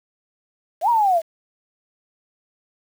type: linear two-way sweep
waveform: sine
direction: up then down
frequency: 587.3 to 973 to 628 Hz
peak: -14 dBFS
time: 0.81-1.22 s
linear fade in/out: 50 ms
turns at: 0.89 s
effects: 7-bit